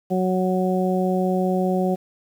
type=harmonic tone; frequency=185 Hz; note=F#3; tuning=in tune; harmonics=1 / 2 / 3 / 4; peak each=-21 / -24 / -26 / -27 dBFS; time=0.1-1.96 s; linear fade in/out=20 ms; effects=8-bit